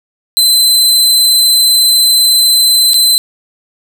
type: tone with dropouts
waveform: sawtooth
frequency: 4057 Hz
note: B7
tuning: 46 cents sharp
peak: -3 dBFS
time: 0.37-3.18 s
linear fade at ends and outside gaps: 0 ms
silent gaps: 2.934-2.942 s
effects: none